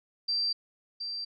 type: tone with echo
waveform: sine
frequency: 4699 Hz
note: D8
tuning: in tune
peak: -26 dBFS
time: 0.28-0.53 s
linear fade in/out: 10 ms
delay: 720 ms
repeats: 1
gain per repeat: -7 dB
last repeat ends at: 1.25 s
effects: none